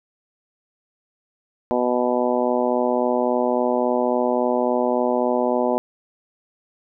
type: harmonic tone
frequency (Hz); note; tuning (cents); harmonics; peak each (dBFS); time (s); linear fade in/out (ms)
123.6; B2; +2; 2 / 3 / 4 / 5 / 6 / 7 / 8; -24 / -25 / -24 / -23 / -29 / -27 / -31; 1.71-5.78; 0
effects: none